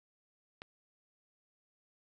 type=click; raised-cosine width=0.3 ms; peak=-28 dBFS; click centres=0.619 s; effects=none